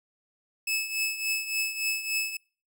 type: tone with tremolo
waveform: sawtooth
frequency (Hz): 2603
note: E7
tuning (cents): -22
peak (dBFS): -21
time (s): 0.67-2.37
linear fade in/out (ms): 5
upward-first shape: triangle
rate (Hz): 3.5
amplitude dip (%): 75
effects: noise-tail reverb RT60 0.4 s tail -26 dB re dry